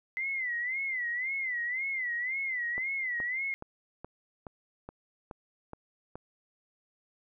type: tone with vibrato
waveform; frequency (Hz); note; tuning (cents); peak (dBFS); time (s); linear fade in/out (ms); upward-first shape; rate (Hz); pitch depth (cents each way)
sine; 2029; B6; +46; -30; 0.17-3.54; 0; sine; 1.9; 130
type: click train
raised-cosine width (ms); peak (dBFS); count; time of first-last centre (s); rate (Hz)
1; -27; 9; 2.78-6.156; 2.37
effects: none